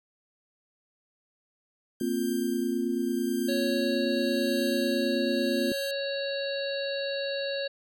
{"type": "tone with tremolo", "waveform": "5% pulse", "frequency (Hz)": 1584, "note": "G6", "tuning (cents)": 18, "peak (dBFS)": -28, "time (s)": [2, 5.91], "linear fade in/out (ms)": 2, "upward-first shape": "triangle", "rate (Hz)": 0.85, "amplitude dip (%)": 80}
{"type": "chord", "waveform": "sine", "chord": "Bb suspended second", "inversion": "none", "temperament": "just", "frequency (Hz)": [233.1, 262.2, 349.6], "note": ["Bb3", "C4", "F4"], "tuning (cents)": [0, 4, 2], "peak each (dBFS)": -30, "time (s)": [2.01, 5.72], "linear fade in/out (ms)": 2}
{"type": "harmonic tone", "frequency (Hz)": 554.4, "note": "C#5", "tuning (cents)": 0, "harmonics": [1, 3, 5, 7, 8], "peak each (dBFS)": [-30, -38, -42, -38, -39], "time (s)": [3.48, 7.68], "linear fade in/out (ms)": 10}
{"effects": []}